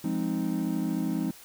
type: chord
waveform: triangle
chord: F minor seventh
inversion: none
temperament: equal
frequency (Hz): 174.61 / 207.7 / 261.6 / 311.1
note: F3 / Ab3 / C4 / Eb4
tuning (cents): 0 / 0 / 0 / 0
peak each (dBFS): -30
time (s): 0.04-1.31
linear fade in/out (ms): 5
effects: white hiss -50 dBFS RMS until 1.44 s